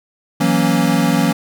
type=chord; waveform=square; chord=F# dominant seventh; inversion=third; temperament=equal; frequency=164.81 / 185 / 233.1 / 277.2 Hz; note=E3 / F#3 / A#3 / C#4; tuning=0 / 0 / 0 / 0 cents; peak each=-19 dBFS; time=0.4-1.33 s; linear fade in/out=10 ms; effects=none

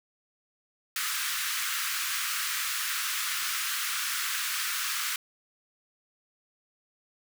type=high-pass noise; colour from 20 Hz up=pink; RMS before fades=-31 dBFS; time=0.96-5.16 s; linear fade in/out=2 ms; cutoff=1200 Hz; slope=48 dB/octave; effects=none

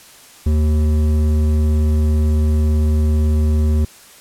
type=tone with hard clipping; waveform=sine; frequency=76.5 Hz; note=D#2; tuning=29 cents flat; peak=-14 dBFS; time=0.46-3.85 s; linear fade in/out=5 ms; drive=10 dB; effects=white hiss -43 dBFS RMS until 4.2 s + low-pass 12000 Hz 12 dB/octave

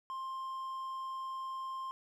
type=tone; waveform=triangle; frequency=1055 Hz; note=C6; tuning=14 cents sharp; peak=-36 dBFS; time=0.1-1.91 s; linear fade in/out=0 ms; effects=none

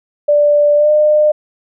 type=tone with pitch glide; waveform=sine; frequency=587.3 to 604.2 Hz; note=D5 to D5; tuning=0 to +49 cents; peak=-7 dBFS; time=0.28-1.32 s; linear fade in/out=10 ms; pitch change=+49 cents; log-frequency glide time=0.76-0.9 s; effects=none

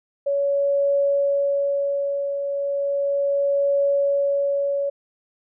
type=tone with tremolo; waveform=sine; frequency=562 Hz; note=C#5; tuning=24 cents sharp; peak=-16 dBFS; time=0.26-4.9 s; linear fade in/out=10 ms; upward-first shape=triangle; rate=0.35 Hz; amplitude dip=55%; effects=none

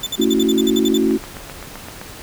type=tone bursts; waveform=35% pulse; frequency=3520 Hz; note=A7; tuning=in tune; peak=-18 dBFS; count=11; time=0.03-0.976 s; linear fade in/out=5 ms; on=36 ms; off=55 ms
type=chord; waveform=sine; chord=F# minor seventh; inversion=first; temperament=equal with one note detuned; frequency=223.1 / 277.2 / 329.6 / 370 Hz; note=A3 / C#4 / E4 / F#4; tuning=+24 / 0 / 0 / 0 cents; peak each=-19 dBFS; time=0.18-1.18 s; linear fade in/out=20 ms
type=click train; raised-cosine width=0.5 ms; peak=-17 dBFS; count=8; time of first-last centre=1.11-2.014 s; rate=7.74 Hz
effects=pink hiss -36 dBFS RMS until 2.22 s

